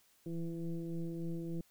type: tone with frequency modulation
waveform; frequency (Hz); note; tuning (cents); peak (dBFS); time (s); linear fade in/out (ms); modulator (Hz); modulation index
sine; 166.3; E3; +16; -36; 0.26-1.61; 2; 168; 1.2
effects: white hiss -69 dBFS RMS until 1.7 s